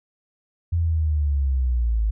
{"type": "linear sweep", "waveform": "sine", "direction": "down", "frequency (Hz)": [86, 51.91], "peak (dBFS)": -18, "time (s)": [0.72, 2.11], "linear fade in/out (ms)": 10, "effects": []}